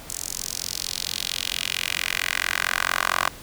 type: tone with high-pass filter sweep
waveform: 10% pulse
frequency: 44.41 Hz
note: F1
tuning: 30 cents sharp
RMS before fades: -27 dBFS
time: 0.1-3.28 s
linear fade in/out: 0 ms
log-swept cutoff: 7200 to 1100 Hz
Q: 2
effects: pink hiss -42 dBFS RMS until 3.42 s